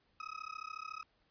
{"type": "tone with amplitude modulation", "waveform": "35% pulse", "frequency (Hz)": 1270, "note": "D#6", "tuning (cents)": 35, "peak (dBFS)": -37, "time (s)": [0.2, 1.03], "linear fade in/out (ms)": 2, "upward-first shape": "sine", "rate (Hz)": 33.9, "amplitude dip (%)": 100, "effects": ["pink hiss -74 dBFS RMS until 1.3 s", "resampled to 11025 Hz"]}